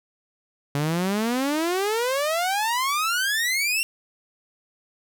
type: exponential sweep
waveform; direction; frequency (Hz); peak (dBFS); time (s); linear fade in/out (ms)
sawtooth; up; 139.8 to 2771; -18; 0.75-3.83; 0
effects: none

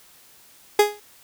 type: tone with exponential decay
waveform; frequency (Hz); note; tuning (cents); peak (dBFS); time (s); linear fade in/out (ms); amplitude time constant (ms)
30% pulse; 415.3; G#4; 0; -7; 0.79-1; 5; 44
effects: white hiss -52 dBFS RMS until 1.23 s

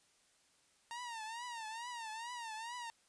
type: tone with vibrato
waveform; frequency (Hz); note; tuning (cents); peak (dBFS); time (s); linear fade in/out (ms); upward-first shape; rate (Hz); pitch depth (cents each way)
sawtooth; 923; A#5; -17; -39; 0.91-2.9; 0; triangle; 2.3; 130
effects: white hiss -71 dBFS RMS until 3.08 s + resampled to 22050 Hz

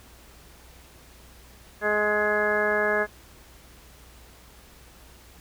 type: harmonic tone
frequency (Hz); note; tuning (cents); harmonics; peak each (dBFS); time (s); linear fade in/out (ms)
209.9; G#3; +19; 1 / 2 / 3 / 4 / 5 / 6 / 7 / 8 / 10; -36 / -27 / -27 / -34 / -35 / -33 / -35 / -25 / -37; 1.81-3.07; 50
effects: added 60 Hz sine -52 dBFS peak until 5.4 s + pink hiss -52 dBFS RMS until 5.4 s

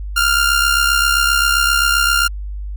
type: tone with amplitude modulation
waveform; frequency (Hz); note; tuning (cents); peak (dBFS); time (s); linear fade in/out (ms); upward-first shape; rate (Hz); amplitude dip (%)
sawtooth; 1399; F6; +3; -6; 0.16-2.28; 10; sine; 67.6; 60
effects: added 50 Hz sine -23 dBFS peak until 2.76 s

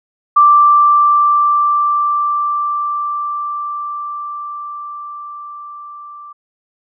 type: tone with level ramp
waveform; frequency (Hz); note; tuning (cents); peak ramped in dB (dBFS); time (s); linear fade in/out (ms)
sine; 1174.7; D6; 0; -4 to -31; 0.36-6.33; 10
effects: none

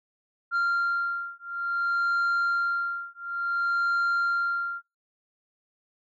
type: beating tone pair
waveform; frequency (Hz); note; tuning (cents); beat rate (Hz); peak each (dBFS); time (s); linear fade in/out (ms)
sine; 1388 / 1388.57; F6 / F6; -11 / -10; 0.57; -25; 0.51-4.82; 50
effects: noise-tail reverb RT60 0.2 s tail -21 dB re dry + tanh soft clip ceiling -21 dBFS

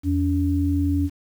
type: tone pair together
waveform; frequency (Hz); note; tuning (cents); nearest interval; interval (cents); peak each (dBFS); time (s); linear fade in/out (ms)
sine; 84.5 / 284.5; E2 / C#4; +43 / +45; octave + major sixth; 2102; -21; 0.03-1.1; 50
effects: 8-bit

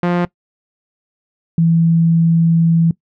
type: tone pair in turn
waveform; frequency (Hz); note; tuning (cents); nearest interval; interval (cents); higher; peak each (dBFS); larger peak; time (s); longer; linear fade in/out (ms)
sawtooth / sine; 175.6 / 165.74; F3 / E3; +10 / +10; minor second; 100; first; -9; neither; 0.03-0.25 / 1.58-2.91; second; 2
effects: noise-tail reverb RT60 0.1 s tail -20 dB re dry + low-pass 2000 Hz 12 dB/octave

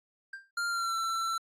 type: tone with exponential decay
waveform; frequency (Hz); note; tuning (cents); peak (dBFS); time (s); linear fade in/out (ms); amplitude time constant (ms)
triangle; 1584; G6; +18; -34; 0.33-0.51; 5; 39
type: tone with pitch glide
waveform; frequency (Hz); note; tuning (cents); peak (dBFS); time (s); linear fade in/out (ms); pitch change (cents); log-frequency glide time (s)
square; 1396.9 to 1341.5; F6 to E6; 0 to +30; -30; 0.57-1.38; 5; -70; 0.68-0.95
effects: low-pass 10000 Hz 12 dB/octave + AAC 64 kbps

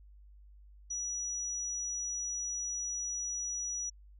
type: tone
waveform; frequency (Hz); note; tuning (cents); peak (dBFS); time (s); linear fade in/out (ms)
sine; 5850; F#8; -21; -34; 0.9-3.9; 10
effects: added 50 Hz sine -53 dBFS peak until 4.19 s

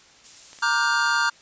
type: noise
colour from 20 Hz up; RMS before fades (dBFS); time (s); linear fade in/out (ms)
violet; -37; 0.24-0.86; 5
type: clicks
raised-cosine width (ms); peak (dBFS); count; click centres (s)
0.2; -28; 10; 0.531 / 0.588 / 0.634 / 0.736 / 0.839 / 0.937 / 0.999 / 1.062 / 1.096 / 1.15
type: chord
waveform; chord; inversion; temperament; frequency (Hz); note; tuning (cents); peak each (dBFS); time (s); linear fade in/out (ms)
square; G minor seventh; first; equal with one note detuned; 932.3 / 1174.7 / 1422.2 / 1568; Bb5 / D6 / F6 / G6; 0 / 0 / +31 / 0; -27 / -27 / -24 / -25; 0.62-1.3; 10
effects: white hiss -52 dBFS RMS until 1.41 s + resampled to 16000 Hz

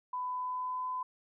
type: tone with pitch glide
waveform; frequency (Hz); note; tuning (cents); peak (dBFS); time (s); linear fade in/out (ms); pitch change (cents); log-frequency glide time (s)
sine; 1000 to 1012.2; B5 to B5; +21 to +42; -33; 0.13-1.03; 5; +21; 0.24-0.9
effects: none

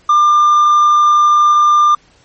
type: tone with hard clipping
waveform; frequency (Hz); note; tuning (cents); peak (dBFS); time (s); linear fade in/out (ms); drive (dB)
triangle; 1196; D6; +31; -7; 0.09-1.95; 5; 5
effects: pink hiss -50 dBFS RMS until 2.24 s + MP3 32 kbps

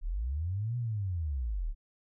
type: linear two-way sweep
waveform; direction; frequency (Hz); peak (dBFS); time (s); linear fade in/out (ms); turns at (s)
sine; up then down; 31.2 to 123.47 to 31.2; -30; 0.01-1.75; 50; 0.77
effects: none

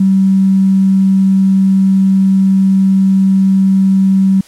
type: tone with tanh clipping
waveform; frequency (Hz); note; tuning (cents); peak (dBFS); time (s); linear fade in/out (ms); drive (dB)
triangle; 192.1; G3; -35; -6; 0-4.41; 5; 3
effects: white hiss -42 dBFS RMS until 4.47 s + low-pass 10000 Hz 12 dB/octave

